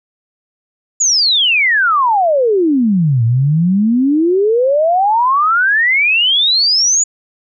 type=exponential two-way sweep; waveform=sine; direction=down then up; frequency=7010 to 111.7 to 7010 Hz; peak=-9 dBFS; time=1-7.04 s; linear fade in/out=10 ms; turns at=3.24 s; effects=none